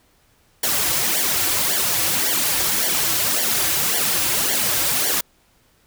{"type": "noise with flanger", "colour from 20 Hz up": "white", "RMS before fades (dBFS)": -20, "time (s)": [0.63, 5.21], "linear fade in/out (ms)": 5, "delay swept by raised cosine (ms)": [0.77, 4.87], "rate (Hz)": 1.8, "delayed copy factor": -0.85, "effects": ["pink hiss -59 dBFS RMS until 5.86 s"]}